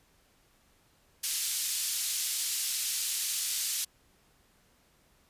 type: band-pass noise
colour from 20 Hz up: white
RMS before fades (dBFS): -32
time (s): 1.23-3.85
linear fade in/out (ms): 10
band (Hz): 3500 to 11000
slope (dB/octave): 12
effects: pink hiss -66 dBFS RMS until 5.29 s + resampled to 32000 Hz